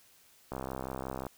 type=click train; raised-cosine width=1 ms; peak=-23 dBFS; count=50; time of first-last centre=0.52-1.267 s; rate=65.6 Hz; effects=white hiss -62 dBFS RMS until 1.37 s